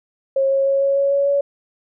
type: tone with pitch steps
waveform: sine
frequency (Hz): 541 / 544.8 / 548.6 / 552.4 / 556.2 / 560.1 / 564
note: C#5 / C#5 / C#5 / C#5 / C#5 / C#5 / C#5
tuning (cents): -42 / -30 / -18 / -6 / +6 / +18 / +30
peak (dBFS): -14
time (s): 0.36-1.41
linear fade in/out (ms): 5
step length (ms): 150
effects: none